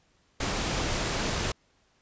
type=noise; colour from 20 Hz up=pink; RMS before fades=-29 dBFS; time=0.4-1.52 s; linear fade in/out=5 ms; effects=pink hiss -67 dBFS RMS until 2.01 s + resampled to 16000 Hz